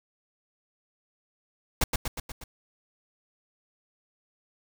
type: noise with echo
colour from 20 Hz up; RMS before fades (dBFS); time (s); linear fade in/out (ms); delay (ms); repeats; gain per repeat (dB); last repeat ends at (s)
pink; -22; 1.81-1.84; 5; 120; 5; -4; 2.44
effects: none